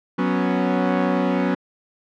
sawtooth chord, F# suspended fourth, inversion none, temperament equal, 185 / 246.9 / 277.2 Hz, F#3 / B3 / C#4, 0 / 0 / 0 cents, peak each -18 / -19 / -19 dBFS, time 0.18-1.55 s, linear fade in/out 10 ms, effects low-pass 2000 Hz 12 dB/octave

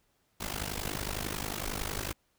pink noise with amplitude modulation, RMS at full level -32 dBFS, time 0.4-2.13 s, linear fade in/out 10 ms, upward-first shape sine, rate 51 Hz, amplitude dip 90%, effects pink hiss -73 dBFS RMS until 2.38 s

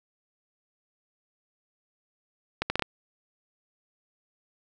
accelerating click train, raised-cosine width 0.3 ms, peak -10 dBFS, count 5, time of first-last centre 2.62-2.823 s, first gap 80 ms, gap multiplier 0.7, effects none

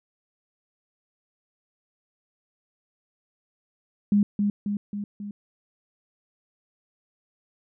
sine tone with echo, 204.5 Hz, G#3, 26 cents flat, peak -16 dBFS, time 4.12-4.23 s, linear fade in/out 2 ms, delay 270 ms, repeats 4, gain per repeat -4 dB, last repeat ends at 5.31 s, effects none

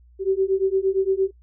sine beating tone pair, 379.9 / 388.6 Hz, F#4 / G4, +46 / -15 cents, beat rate 8.7 Hz, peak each -21 dBFS, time 0.19-1.31 s, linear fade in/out 50 ms, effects noise-tail reverb RT60 0.1 s tail -21 dB re dry + added 60 Hz sine -49 dBFS peak until 1.42 s

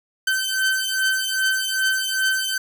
sawtooth beating tone pair, 1539 / 1541.5 Hz, G6 / G6, -32 / -29 cents, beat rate 2.5 Hz, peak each -19 dBFS, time 0.27-2.58 s, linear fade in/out 5 ms, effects none

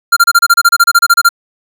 square tone bursts, 1387 Hz, F6, 12 cents flat, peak -4 dBFS, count 16, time 0.12-1.291 s, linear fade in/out 10 ms, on 46 ms, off 29 ms, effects 7-bit

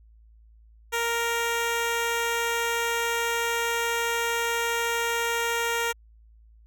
10% pulse tone, 466.2 Hz, A#4, in tune, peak -16 dBFS, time 0.92-5.93 s, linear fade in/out 20 ms, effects added 55 Hz sine -51 dBFS peak until 6.66 s

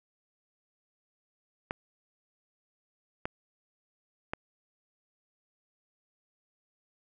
clicks, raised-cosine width 0.5 ms, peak -17 dBFS, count 3, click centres 1.709 / 3.255 / 4.335 s, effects none

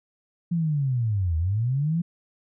sine linear two-way sweep, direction down then up, 174.61 to 77.78 to 174.61 Hz, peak -21 dBFS, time 0.51-2.02 s, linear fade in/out 10 ms, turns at 1.37 s, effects none

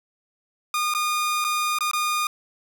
sawtooth tone with dropouts, 1220 Hz, D#6, 34 cents flat, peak -18 dBFS, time 0.74-2.27 s, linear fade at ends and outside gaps 2 ms, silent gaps 0.939-0.948 / 1.443-1.447 / 1.787-1.807 / 1.913-1.933 s, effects none

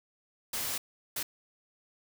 white noise bursts at uneven times, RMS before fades -34 dBFS, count 2, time 0.53-0.78 / 1.16-1.23 s, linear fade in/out 5 ms, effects none

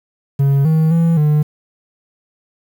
triangle tone with pitch steps, 138.7 / 158.7 / 166.5 / 150.3 Hz, C#3 / D#3 / E3 / D3, +1 / +35 / +18 / +40 cents, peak -8 dBFS, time 0.39-1.43 s, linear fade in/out 10 ms, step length 260 ms, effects 7-bit

